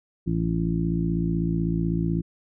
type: harmonic tone with a mistuned harmonic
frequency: 56 Hz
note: A1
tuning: 31 cents sharp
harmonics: 1 / 2 / 3 / 4 / 5 / 6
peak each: -31 / -31 / -24 / -36 / -31 / -31 dBFS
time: 0.26-2.22 s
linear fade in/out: 20 ms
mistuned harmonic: 1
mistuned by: +17 cents
effects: none